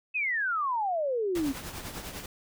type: exponential sweep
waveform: sine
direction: down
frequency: 2615 to 261.6 Hz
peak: -26 dBFS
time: 0.14-1.53 s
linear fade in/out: 20 ms
type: noise with tremolo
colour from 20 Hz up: pink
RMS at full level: -37 dBFS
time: 1.35-2.26 s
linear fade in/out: 2 ms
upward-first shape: triangle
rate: 10 Hz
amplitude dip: 60%
effects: none